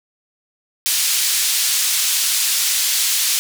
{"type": "band-pass noise", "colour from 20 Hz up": "pink", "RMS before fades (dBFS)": -18, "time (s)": [0.86, 3.39], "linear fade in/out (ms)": 0, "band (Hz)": [3800, 15000], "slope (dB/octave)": 12, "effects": []}